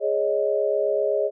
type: chord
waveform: sine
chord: Ab suspended fourth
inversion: none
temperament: equal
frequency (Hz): 415.3 / 554.4 / 622.3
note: Ab4 / Db5 / Eb5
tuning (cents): 0 / 0 / 0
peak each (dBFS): -24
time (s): 0-1.31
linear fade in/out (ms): 50
effects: none